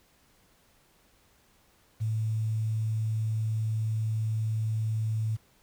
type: tone with quantisation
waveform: sine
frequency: 110 Hz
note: A2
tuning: in tune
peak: -26 dBFS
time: 2-5.37 s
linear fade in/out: 20 ms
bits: 9
effects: pink hiss -64 dBFS RMS until 5.62 s